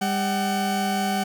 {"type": "tone pair together", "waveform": "40% pulse", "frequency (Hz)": [199.97, 755], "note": ["G3", "F#5"], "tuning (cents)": [35, 35], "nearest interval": "octave + major seventh", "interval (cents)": 2300, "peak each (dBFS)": -24, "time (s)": [0.01, 1.24], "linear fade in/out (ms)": 10, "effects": []}